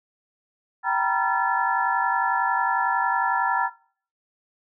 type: tone cluster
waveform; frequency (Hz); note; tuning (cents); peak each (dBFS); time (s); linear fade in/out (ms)
sine; 778 / 925 / 976 / 1367 / 1733; G5 / A#5 / B5 / F6 / A6; -13 / -14 / -21 / -37 / -27; -27; 0.83-3.7; 50
effects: noise-tail reverb RT60 0.5 s tail -20 dB re dry

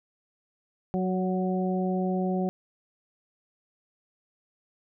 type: harmonic tone with a mistuned harmonic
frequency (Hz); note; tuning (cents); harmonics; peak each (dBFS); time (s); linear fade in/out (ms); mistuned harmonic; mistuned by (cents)
185; F#3; 0; 1 / 2 / 3 / 4; -26 / -31 / -35 / -34; 0.94-2.49; 0; 3; +17
effects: none

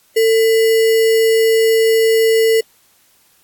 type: tone with sample-and-hold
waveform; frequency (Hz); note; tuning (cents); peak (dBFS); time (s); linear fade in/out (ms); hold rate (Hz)
sine; 448; A4; +31; -9; 0.16-2.61; 10; 2450
effects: white hiss -54 dBFS RMS until 3.43 s + AAC 64 kbps

